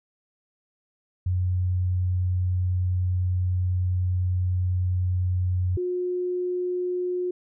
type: tone pair in turn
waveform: sine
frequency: 91 / 360 Hz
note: F#2 / F#4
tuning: -28 / -47 cents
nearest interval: 2 octaves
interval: 2381 cents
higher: second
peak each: -21 / -24 dBFS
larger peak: first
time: 1.26-5.77 / 5.77-7.31 s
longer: first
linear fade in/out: 5 ms
effects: none